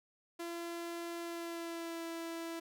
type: tone with pitch glide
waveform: sawtooth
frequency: 340.2 to 332.2 Hz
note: F4 to E4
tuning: -45 to +13 cents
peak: -36 dBFS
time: 0.39-2.6 s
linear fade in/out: 10 ms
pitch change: -42 cents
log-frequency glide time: 1.22-2.05 s
effects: none